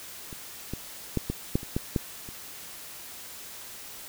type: clicks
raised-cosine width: 3 ms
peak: -27 / -19 / -12 / -15 / -10 / -27 / -13 / -11 / -28 dBFS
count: 9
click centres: 0.328 / 0.736 / 1.173 / 1.3 / 1.555 / 1.631 / 1.765 / 1.962 / 2.289 s
effects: white hiss -43 dBFS RMS until 4.08 s